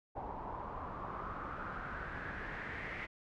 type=noise with low-pass filter sweep; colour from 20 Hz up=pink; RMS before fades=-43 dBFS; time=0.15-3.07 s; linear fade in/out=20 ms; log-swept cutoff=850 to 2100 Hz; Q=4.6; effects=none